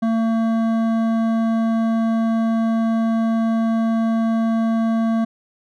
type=tone with hard clipping; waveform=sine; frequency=225.9 Hz; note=A3; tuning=46 cents sharp; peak=-18 dBFS; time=0.02-5.25 s; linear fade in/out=10 ms; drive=11 dB; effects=none